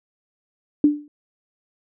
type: tone with exponential decay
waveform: sine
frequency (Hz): 294.8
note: D4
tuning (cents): +7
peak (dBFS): -8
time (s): 0.84-1.08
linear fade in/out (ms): 2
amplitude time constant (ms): 51
effects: none